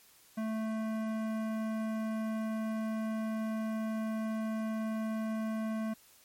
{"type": "tone with hard clipping", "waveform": "sine", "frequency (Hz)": 220, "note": "A3", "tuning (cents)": 0, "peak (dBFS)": -34, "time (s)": [0.37, 5.94], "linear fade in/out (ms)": 10, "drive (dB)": 15, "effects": ["white hiss -61 dBFS RMS until 6.24 s", "MP3 64 kbps"]}